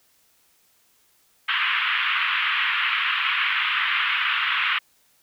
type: band-pass noise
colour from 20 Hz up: white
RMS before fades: -23 dBFS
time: 1.48-4.79 s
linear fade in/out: 10 ms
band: 1100 to 3100 Hz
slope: 48 dB/octave
effects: white hiss -62 dBFS RMS until 5.22 s